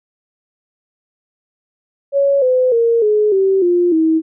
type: tone with pitch steps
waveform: sine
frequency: 558 / 508.7 / 463.8 / 422.9 / 385.6 / 351.5 / 320.5 Hz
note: C#5 / C5 / A#4 / G#4 / G4 / F4 / E4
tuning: +11 / -49 / -9 / +31 / -28 / +11 / -49 cents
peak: -10 dBFS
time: 2.12-4.22 s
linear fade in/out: 50 ms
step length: 300 ms
effects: none